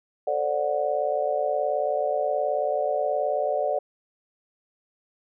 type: chord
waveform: sine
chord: D dominant seventh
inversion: second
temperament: just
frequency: 440.5 / 528.6 / 587.3 / 734.2 Hz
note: A4 / C5 / D5 / F#5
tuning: +2 / +18 / 0 / -14 cents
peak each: -31 / -30 / -25 / -28 dBFS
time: 0.27-3.79 s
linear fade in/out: 5 ms
effects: none